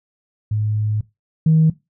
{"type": "tone pair in turn", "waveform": "sine", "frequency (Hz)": [106.6, 158.75], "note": ["G#2", "D#3"], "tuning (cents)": [46, 35], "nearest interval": "perfect fifth", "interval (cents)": 689, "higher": "second", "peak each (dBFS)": [-17, -9], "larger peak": "second", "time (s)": [[0.51, 1.01], [1.46, 1.7]], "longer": "first", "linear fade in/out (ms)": 5, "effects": ["noise-tail reverb RT60 0.2 s tail -18 dB re dry", "tanh soft clip ceiling -6 dBFS"]}